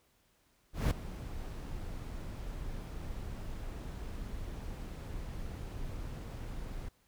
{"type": "noise with ADSR envelope", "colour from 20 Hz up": "brown", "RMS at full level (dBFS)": -25, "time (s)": [0.73, 6.89], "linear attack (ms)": 180, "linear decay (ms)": 4, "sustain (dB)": -16, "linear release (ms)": 9, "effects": ["pink hiss -71 dBFS RMS until 7.07 s"]}